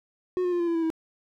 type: tone with pitch steps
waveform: triangle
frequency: 364.5 / 357.2 / 350.1 / 343 / 336.2 / 329.5 / 322.9 Hz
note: F#4 / F4 / F4 / F4 / E4 / E4 / E4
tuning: -26 / +39 / +4 / -31 / +34 / -1 / -36 cents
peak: -21 dBFS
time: 0.37-0.902 s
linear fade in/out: 0 ms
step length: 76 ms
effects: none